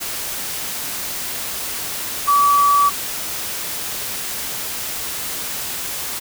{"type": "tone in noise", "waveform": "sine", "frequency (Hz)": 1147, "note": "D6", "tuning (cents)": -41, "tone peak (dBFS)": -11, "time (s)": [2.27, 2.9], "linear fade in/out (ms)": 20, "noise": "white", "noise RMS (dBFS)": -26, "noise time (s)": [0, 6.2], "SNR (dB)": 12, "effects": []}